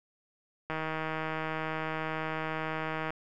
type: click train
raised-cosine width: 0.5 ms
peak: -19 dBFS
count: 381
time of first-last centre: 0.7-3.105 s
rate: 158 Hz
effects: none